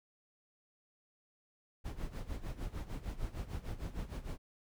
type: noise with tremolo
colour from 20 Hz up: brown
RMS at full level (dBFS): -38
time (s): 1.84-4.38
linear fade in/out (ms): 20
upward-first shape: sine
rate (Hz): 6.6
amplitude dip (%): 80
effects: none